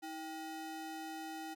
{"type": "ring-modulated tone", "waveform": "square", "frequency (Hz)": 554.4, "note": "C#5", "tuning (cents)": 0, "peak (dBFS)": -40, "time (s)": [0.02, 1.55], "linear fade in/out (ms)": 20, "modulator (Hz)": 234, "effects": []}